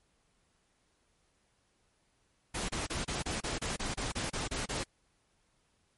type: noise bursts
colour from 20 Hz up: pink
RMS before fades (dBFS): -35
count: 13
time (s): 2.54-4.838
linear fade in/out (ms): 10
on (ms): 150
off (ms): 29
effects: pink hiss -73 dBFS RMS until 5.97 s + MP3 48 kbps